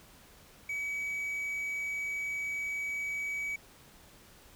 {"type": "tone", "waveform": "triangle", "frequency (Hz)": 2275, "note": "C#7", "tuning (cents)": 44, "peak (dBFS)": -31, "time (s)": [0.69, 3.56], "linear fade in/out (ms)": 5, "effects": ["pink hiss -57 dBFS RMS until 4.55 s"]}